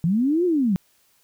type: linear two-way sweep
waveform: sine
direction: up then down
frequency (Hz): 155.56 to 367.9 to 174.5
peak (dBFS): -17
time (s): 0.04-0.76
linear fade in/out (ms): 0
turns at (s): 0.45
effects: white hiss -62 dBFS RMS until 1.23 s